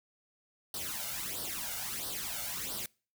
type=noise with flanger; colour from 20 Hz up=white; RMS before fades=-38 dBFS; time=0.74-2.86 s; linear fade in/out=2 ms; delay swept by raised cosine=0.21 to 1.41 ms; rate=1.5 Hz; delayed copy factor=+0.75; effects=noise-tail reverb RT60 0.4 s tail -26 dB re dry